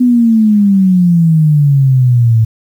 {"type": "exponential sweep", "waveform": "sine", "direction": "down", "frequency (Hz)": [251.4, 110], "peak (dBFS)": -5, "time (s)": [0, 2.45], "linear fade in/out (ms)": 10, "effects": ["7-bit"]}